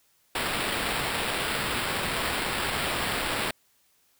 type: noise with sample-and-hold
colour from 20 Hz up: white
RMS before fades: -29 dBFS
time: 0.35-3.51 s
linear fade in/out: 5 ms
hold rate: 6300 Hz
effects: white hiss -66 dBFS RMS until 4.19 s